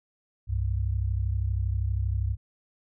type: tone pair together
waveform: sine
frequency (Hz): 65.41 / 98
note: C2 / G2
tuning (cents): 0 / 0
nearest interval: perfect fifth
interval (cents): 700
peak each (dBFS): -27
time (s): 0.47-2.37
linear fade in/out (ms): 50
effects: none